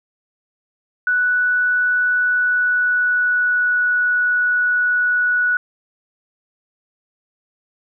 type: tone with pitch glide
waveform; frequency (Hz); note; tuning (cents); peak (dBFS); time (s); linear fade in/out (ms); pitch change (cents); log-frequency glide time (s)
sine; 1480 to 1470.6; F#6 to F#6; 0 to -11; -14; 1.07-5.57; 2; -11; 2.16-3.83
effects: none